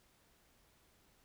silence, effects pink hiss -70 dBFS RMS until 1.24 s

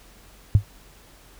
sine tone with exponential decay, 101.7 Hz, G#2, 36 cents flat, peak -7 dBFS, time 0.55-0.64 s, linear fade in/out 0 ms, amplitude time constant 19 ms, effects added 45 Hz sine -52 dBFS peak until 1.39 s + pink hiss -52 dBFS RMS until 1.39 s

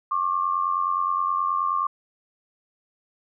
sine tone pair together, 1085.2 / 1174.7 Hz, C#6 / D6, -37 / 0 cents, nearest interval minor second, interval 137 cents, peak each -24 dBFS, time 0.11-1.87 s, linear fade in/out 5 ms, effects none

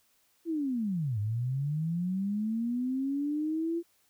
sine linear two-way sweep, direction down then up, 342.4 to 100.8 to 342.4 Hz, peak -28 dBFS, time 0.45-3.83 s, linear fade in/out 50 ms, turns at 1.19 s, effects white hiss -69 dBFS RMS until 4.09 s

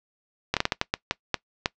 slowing click train, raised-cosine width 0.2 ms, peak -4 dBFS, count 10, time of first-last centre 0.54-1.659 s, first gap 27 ms, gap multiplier 1.36, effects noise-tail reverb RT60 0.1 s tail -22 dB re dry + low-pass 5000 Hz 12 dB/octave

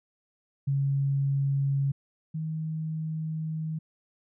sine tone pair in turn, 138.59 / 158.01 Hz, C#3 / D#3, 0 / +27 cents, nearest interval major second, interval 227 cents, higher second, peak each -23 / -29 dBFS, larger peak first, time 0.67-1.92 / 2.34-3.79 s, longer second, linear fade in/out 10 ms, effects none

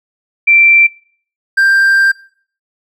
sine / triangle tone pair in turn, 2349 / 1582.9 Hz, D7 / G6, 0 / +16 cents, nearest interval perfect fifth, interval 684 cents, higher first, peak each -5 dBFS, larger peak neither, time 0.47-0.87 / 1.57-2.12 s, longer second, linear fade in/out 10 ms, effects noise-tail reverb RT60 0.5 s tail -20 dB re dry

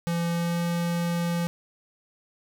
square tone with pitch glide, 170 to 171.38 Hz, F3 to F3, -46 to -32 cents, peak -25 dBFS, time 0.07-1.47 s, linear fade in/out 0 ms, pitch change +14 cents, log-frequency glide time 0.28-0.62 s, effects none

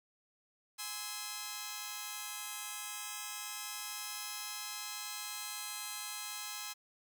5% pulse chord, Ab augmented, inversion none, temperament just, 830.6 / 1038.3 / 1297.8 Hz, Ab5 / C6 / E6, 0 / -14 / -27 cents, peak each -33 dBFS, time 0.78-6.74 s, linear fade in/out 20 ms, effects none

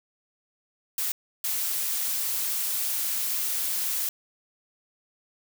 blue noise bursts at uneven times, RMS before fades -28 dBFS, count 2, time 0.98-1.12 / 1.44-4.09 s, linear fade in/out 2 ms, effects none

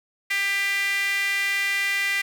sawtooth tone with high-pass filter, 396.8 Hz, G4, 21 cents sharp, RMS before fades -24 dBFS, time 0.3-2.22 s, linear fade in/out 10 ms, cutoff 2100 Hz, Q 7.5, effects none

